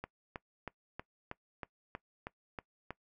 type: click train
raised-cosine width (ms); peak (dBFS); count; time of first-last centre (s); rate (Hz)
0.5; -25; 10; 0.04-2.906; 3.14
effects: noise-tail reverb RT60 0.1 s tail -21 dB re dry